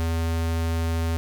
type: tone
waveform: square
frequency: 82.41 Hz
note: E2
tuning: in tune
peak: -23 dBFS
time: 0-1.17 s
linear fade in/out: 0 ms
effects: none